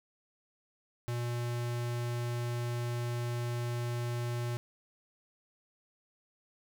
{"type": "tone", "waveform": "square", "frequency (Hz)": 120, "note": "B2", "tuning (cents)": -49, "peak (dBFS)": -33, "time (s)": [1.08, 4.57], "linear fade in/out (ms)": 0, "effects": []}